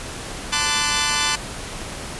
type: chord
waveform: 10% pulse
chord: D dominant seventh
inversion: second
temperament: equal with one note detuned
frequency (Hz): 880 / 1022.6 / 1174.7 / 1480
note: A5 / C6 / D6 / F#6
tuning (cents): 0 / -40 / 0 / 0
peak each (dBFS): -16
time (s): 0.52-1.36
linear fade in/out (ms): 10
effects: pink hiss -32 dBFS RMS until 2.19 s + resampled to 24000 Hz